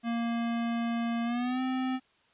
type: tone with pitch glide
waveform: square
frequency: 233.1 to 258.6 Hz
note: A#3 to C4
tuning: 0 to -20 cents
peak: -29 dBFS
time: 0.03-2 s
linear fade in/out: 50 ms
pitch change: +180 cents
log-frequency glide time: 1.24-1.61 s
effects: white hiss -66 dBFS RMS until 2.33 s + resampled to 8000 Hz